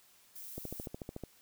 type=noise; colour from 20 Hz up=violet; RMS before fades=-47 dBFS; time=0.35-0.87 s; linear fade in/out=10 ms
type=click train; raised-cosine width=2 ms; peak=-27 dBFS; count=10; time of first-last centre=0.58-1.237 s; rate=13.7 Hz
effects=white hiss -64 dBFS RMS until 1.41 s